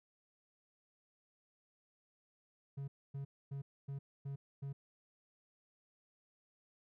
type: tone bursts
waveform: triangle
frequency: 138.59 Hz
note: C#3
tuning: in tune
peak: -38 dBFS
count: 6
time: 2.77-4.73 s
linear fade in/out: 10 ms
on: 110 ms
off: 260 ms
effects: none